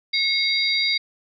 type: tone cluster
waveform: sine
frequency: 2178 / 3808 / 4724 Hz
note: C#7 / A#7 / D8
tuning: -31 / +36 / +9 cents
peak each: -23 dBFS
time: 0.13-0.98 s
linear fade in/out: 10 ms
effects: none